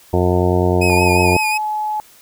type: harmonic tone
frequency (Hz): 89.9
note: F#2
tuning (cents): -49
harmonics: 1 / 2 / 3 / 4 / 5 / 6 / 7 / 8 / 9 / 10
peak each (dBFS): -17 / -21 / -24 / -18 / -21 / -29 / -23 / -25 / -32 / -26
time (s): 0.13-1.37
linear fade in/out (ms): 5
type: tone with vibrato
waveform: 40% pulse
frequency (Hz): 2489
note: D#7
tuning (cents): 0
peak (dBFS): -17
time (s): 0.81-1.58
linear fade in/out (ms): 10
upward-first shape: sine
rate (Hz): 5.6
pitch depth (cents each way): 45
type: tone with pitch glide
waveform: sine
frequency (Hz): 877 to 852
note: A5 to G#5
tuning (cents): -6 to +44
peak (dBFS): -18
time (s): 0.9-2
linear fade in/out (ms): 0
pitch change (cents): -50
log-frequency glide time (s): 1.21-1.66
effects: white hiss -47 dBFS RMS until 2.21 s